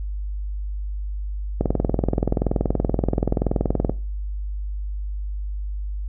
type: click train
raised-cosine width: 2 ms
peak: -6 dBFS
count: 49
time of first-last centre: 1.61-3.896 s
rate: 21 Hz
effects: noise-tail reverb RT60 0.3 s tail -18 dB re dry + added 50 Hz sine -25 dBFS peak until 6.08 s